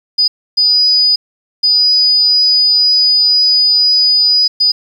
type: tone bursts at uneven times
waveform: sine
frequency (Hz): 4951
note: D#8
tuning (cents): -9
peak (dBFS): -7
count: 4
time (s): 0.18-0.28 / 0.57-1.16 / 1.63-4.48 / 4.6-4.72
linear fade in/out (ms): 10
effects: 7-bit